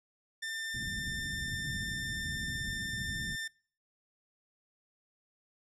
sawtooth tone, 1794 Hz, A6, 33 cents sharp, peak -32 dBFS, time 0.42-3.48 s, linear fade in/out 10 ms
white low-pass noise, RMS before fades -42 dBFS, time 0.74-3.36 s, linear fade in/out 10 ms, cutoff 200 Hz, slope 24 dB/octave
effects noise-tail reverb RT60 0.5 s tail -26 dB re dry + low-pass 10000 Hz 12 dB/octave

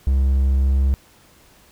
triangle tone with pitch glide, 67 to 67.43 Hz, C2 to C#2, +42 to -47 cents, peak -12 dBFS, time 0.07-0.94 s, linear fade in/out 0 ms, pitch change +11 cents, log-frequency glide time 0.55-0.78 s, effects pink hiss -52 dBFS RMS until 1.71 s

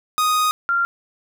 45% pulse / sine tone pair in turn, 1244.5 / 1385.3 Hz, D#6 / F6, 0 / -14 cents, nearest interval major second, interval 186 cents, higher second, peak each -16 dBFS, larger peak neither, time 0.18-0.51 / 0.69-0.85 s, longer first, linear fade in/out 0 ms, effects none

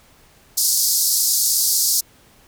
pink band-pass noise, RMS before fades -18 dBFS, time 0.57-2.01 s, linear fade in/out 10 ms, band 4600 to 16000 Hz, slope 48 dB/octave, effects pink hiss -52 dBFS RMS until 2.47 s

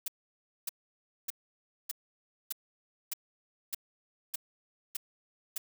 blue noise bursts, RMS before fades -34 dBFS, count 10, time 0.06-5.58 s, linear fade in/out 5 ms, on 21 ms, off 590 ms, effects none

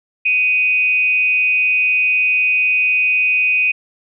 sine tone with frequency modulation, 2498 Hz, D#7, 6 cents sharp, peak -12 dBFS, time 0.25-3.72 s, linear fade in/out 10 ms, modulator 229 Hz, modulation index 0.39, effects none

